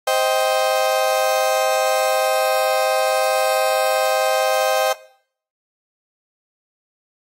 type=chord; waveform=35% pulse; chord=C minor; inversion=none; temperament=just; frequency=523.3 / 627.9 / 784.9 Hz; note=C5 / Eb5 / G5; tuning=0 / +16 / +2 cents; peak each=-19 dBFS; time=0.07-4.93 s; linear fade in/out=5 ms; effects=noise-tail reverb RT60 0.6 s tail -19 dB re dry + AAC 48 kbps